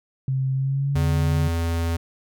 sine tone with pitch glide, 132.7 to 145.55 Hz, C3 to D3, +25 to -15 cents, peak -20 dBFS, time 0.28-1.48 s, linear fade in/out 2 ms, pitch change +160 cents, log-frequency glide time 0.53-1.16 s
square tone, 83.7 Hz, E2, 27 cents sharp, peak -22 dBFS, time 0.95-1.97 s, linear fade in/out 10 ms
effects none

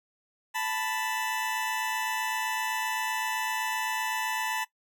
20% pulse tone pair together, 880 / 987.8 Hz, A5 / B5, 0 / 0 cents, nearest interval major second, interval 200 cents, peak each -26 / -28 dBFS, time 0.54-4.65 s, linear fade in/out 20 ms, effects noise-tail reverb RT60 0.1 s tail -18 dB re dry

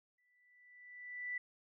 sine tone with exponential growth, 1975.5 Hz, B6, in tune, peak -36 dBFS, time 0.18-1.38 s, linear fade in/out 5 ms, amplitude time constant 260 ms, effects none

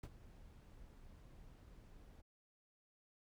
brown noise with ADSR envelope, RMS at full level -44 dBFS, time 0.03-2.22 s, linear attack 5 ms, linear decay 41 ms, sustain -15 dB, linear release 18 ms, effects none

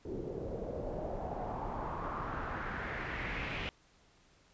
pink noise with low-pass filter sweep, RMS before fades -39 dBFS, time 0.05-3.69 s, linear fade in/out 0 ms, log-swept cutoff 370 to 2700 Hz, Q 3.1, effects pink hiss -66 dBFS RMS until 4.53 s + resampled to 16000 Hz

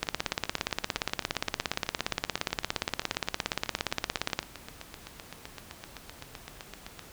two click trains, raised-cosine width 0.2 ms, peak -22 / -9 dBFS, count 55 / 76, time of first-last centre 0.07-6.993 / 0.03-4.39 s, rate 7.8 / 17.2 Hz, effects pink hiss -50 dBFS RMS until 7.12 s

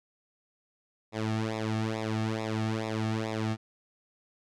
sawtooth tone with flanger, 110.1 Hz, A2, 2 cents sharp, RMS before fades -31 dBFS, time 1.12-3.57 s, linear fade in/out 50 ms, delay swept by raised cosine 0.65 to 2.05 ms, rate 2.3 Hz, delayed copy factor -1, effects low-pass 6000 Hz 12 dB/octave

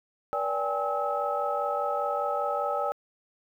sine tone cluster, 481.2 / 579 / 797 / 842 / 1292 Hz, B4 / D5 / G5 / G#5 / E6, -45 / -25 / +28 / +24 / -35 cents, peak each -35 / -30 / -31 / -37 / -31 dBFS, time 0.33-2.92 s, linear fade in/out 0 ms, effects tanh soft clip ceiling -14 dBFS + 10-bit

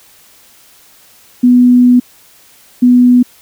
sine tone bursts at uneven times, 246.9 Hz, B3, in tune, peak -3 dBFS, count 2, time 1.43-2 / 2.82-3.23 s, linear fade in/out 10 ms, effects white hiss -44 dBFS RMS until 3.41 s

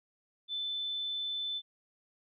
sine tone, 3520 Hz, A7, in tune, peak -33 dBFS, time 0.48-1.62 s, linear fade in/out 50 ms, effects none

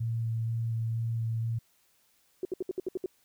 sine tone with vibrato, 114.2 Hz, A#2, 35 cents flat, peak -28 dBFS, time 0-1.59 s, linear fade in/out 10 ms, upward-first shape square, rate 2.1 Hz, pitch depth 10 cents each way
sine tone bursts, 370 Hz, F#4, in tune, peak -28 dBFS, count 8, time 2.43-3.06 s, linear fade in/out 2 ms, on 21 ms, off 66 ms
effects white hiss -68 dBFS RMS until 3.24 s

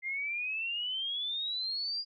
sine exponential sweep, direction up, 2083 to 4876 Hz, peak -32 dBFS, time 0.02-2.05 s, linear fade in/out 50 ms, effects none

